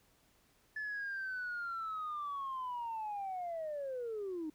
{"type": "linear sweep", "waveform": "sine", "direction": "down", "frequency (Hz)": [1737, 299.5], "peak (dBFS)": -36, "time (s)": [0.76, 4.5], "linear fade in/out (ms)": 5, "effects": ["tanh soft clip ceiling -34 dBFS", "pink hiss -70 dBFS RMS until 4.54 s"]}